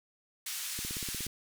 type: band-pass noise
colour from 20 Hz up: white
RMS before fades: -38 dBFS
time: 0.46-1.27 s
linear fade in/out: 5 ms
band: 1900 to 12000 Hz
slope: 12 dB/octave
type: click train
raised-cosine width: 3 ms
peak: -29 dBFS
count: 9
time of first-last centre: 0.79-1.266 s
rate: 16.8 Hz
effects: none